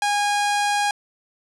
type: tone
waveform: sawtooth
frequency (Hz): 820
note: G#5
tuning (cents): -22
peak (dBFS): -15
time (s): 0.02-0.91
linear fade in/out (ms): 2
effects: resampled to 24000 Hz + 8-bit